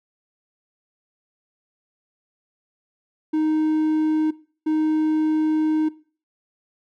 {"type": "tone pair in turn", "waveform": "triangle", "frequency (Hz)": [311.1, 311.1], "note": ["D#4", "D#4"], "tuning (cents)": [0, 0], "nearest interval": "unison", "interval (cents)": 0, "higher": "neither", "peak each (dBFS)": -16, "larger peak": "neither", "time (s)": [[3.33, 4.31], [4.66, 5.89]], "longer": "second", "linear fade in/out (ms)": 10, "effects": ["noise-tail reverb RT60 0.4 s tail -19 dB re dry"]}